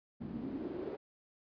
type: noise with band-pass filter sweep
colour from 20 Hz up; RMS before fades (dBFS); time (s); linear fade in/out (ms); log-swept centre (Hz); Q
pink; -41; 0.2-0.97; 20; 200 to 430; 4
effects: resampled to 11025 Hz